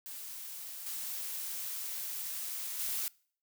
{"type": "noise with level steps", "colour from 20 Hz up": "blue", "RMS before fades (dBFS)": [-44, -39, -35], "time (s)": [0.06, 3.08], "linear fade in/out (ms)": 0, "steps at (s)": [0.86, 2.79], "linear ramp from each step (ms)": 5, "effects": ["noise-tail reverb RT60 0.5 s tail -24 dB re dry"]}